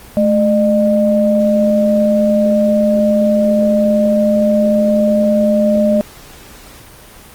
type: tone pair together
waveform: sine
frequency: 215.6 / 605.9 Hz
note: A3 / D#5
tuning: -35 / -46 cents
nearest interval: octave + tritone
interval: 1789 cents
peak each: -12 dBFS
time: 0.17-6.01 s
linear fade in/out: 0 ms
effects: pink hiss -38 dBFS RMS until 7.34 s + Opus 24 kbps